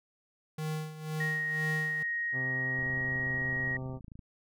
square tone with tremolo, 155.56 Hz, D#3, in tune, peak -32 dBFS, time 0.58-2.03 s, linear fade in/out 5 ms, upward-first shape sine, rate 2 Hz, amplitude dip 75%
sine tone with pitch glide, 1874 to 1889.2 Hz, A#6 to A#6, +9 to +23 cents, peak -30 dBFS, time 1.2-3.77 s, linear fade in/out 5 ms, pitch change +14 cents, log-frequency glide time 1.95-2.98 s
harmonic tone, 130 Hz, C3, 11 cents flat, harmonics 1 / 2 / 3 / 4 / 5 / 6 / 7 / 9, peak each -37 / -43 / -47 / -49 / -51 / -53 / -54 / -56 dBFS, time 2.32-4 s, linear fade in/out 50 ms
click train, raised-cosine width 5 ms, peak -35 dBFS, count 39, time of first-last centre 2.79-4.192 s, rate 27.1 Hz
effects none

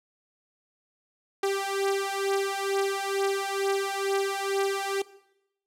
sawtooth beating tone pair, 392 / 394.2 Hz, G4 / G4, 0 / +10 cents, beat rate 2.2 Hz, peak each -25 dBFS, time 1.43-5.02 s, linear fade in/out 5 ms, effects noise-tail reverb RT60 0.8 s tail -18 dB re dry + low-pass 12000 Hz 12 dB/octave

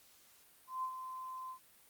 sine tone with ADSR envelope, 1034 Hz, C6, 21 cents flat, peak -34 dBFS, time 0.67-1.59 s, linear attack 160 ms, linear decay 74 ms, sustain -8 dB, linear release 89 ms, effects white hiss -64 dBFS RMS until 1.89 s + Opus 48 kbps

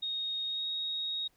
sine tone with pitch glide, 3729 to 3761 Hz, A#7 to A#7, 0 to +15 cents, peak -32 dBFS, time 0.02-1.28 s, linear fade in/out 10 ms, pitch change +15 cents, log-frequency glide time 0.46-0.66 s, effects pink hiss -70 dBFS RMS until 1.36 s

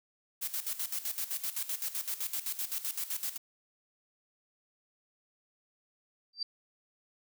blue noise with tremolo, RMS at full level -34 dBFS, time 0.41-3.38 s, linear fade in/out 20 ms, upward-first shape square, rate 7.8 Hz, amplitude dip 75%
sine tone with exponential growth, 4683 Hz, D8, 6 cents flat, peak -28 dBFS, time 6.33-6.43 s, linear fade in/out 5 ms, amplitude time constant 20 ms
effects none

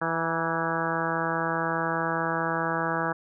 harmonic tone with a mistuned harmonic, 164.81 Hz, E3, in tune, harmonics 1 / 2 / 3 / 4 / 5 / 6 / 7 / 8 / 9 / 10, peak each -34 / -34 / -34 / -34 / -34 / -34 / -34 / -34 / -34 / -34 dBFS, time 0.01-3.13 s, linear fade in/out 10 ms, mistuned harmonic 6, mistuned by -37 cents, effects none

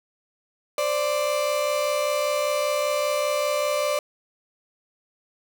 35% pulse tone pair together, 523.3 / 588.4 Hz, C5 / D5, 0 / +3 cents, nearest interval major second, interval 203 cents, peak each -27 / -21 dBFS, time 0.78-3.99 s, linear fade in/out 2 ms, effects none

